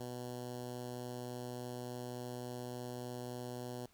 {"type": "tone with notch filter", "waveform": "10% pulse", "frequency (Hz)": 123.47, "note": "B2", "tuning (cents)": 0, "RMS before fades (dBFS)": -44, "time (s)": [0, 3.86], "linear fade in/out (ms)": 5, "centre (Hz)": 2100, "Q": 0.83, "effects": ["pink hiss -69 dBFS RMS until 3.93 s"]}